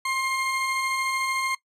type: tone pair together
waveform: 40% pulse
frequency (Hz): 1057.8 / 2129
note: C6 / C7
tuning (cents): +19 / +30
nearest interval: octave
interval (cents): 1211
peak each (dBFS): -26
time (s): 0.05-1.55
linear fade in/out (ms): 5
effects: noise-tail reverb RT60 0.1 s tail -20 dB re dry + low-pass 10000 Hz 12 dB/octave